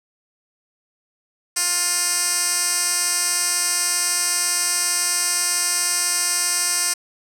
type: tone with band-pass filter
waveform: 10% pulse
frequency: 352.4 Hz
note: F4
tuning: 16 cents sharp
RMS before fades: -21 dBFS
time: 1.56-6.94 s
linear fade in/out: 10 ms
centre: 7900 Hz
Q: 2.4
effects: none